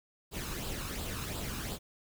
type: noise with flanger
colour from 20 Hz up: pink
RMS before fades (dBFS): -38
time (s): 0.31-1.79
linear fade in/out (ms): 50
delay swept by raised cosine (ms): 0.24 to 0.79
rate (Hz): 2.8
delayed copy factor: +0.55
effects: none